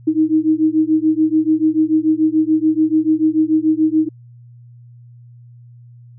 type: beating tone pair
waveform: sine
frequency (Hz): 310.4 / 317.3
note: D#4 / D#4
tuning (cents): -4 / +34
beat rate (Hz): 6.9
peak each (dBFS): -15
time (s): 0.07-4.09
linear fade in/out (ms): 10
effects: added 120 Hz sine -39 dBFS peak until 6.18 s